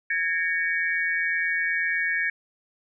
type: tone cluster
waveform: sine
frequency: 1652 / 1820 / 2251 Hz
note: G#6 / A#6 / C#7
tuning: -10 / -42 / +26 cents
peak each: -27 dBFS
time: 0.1-2.3 s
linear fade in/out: 5 ms
effects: none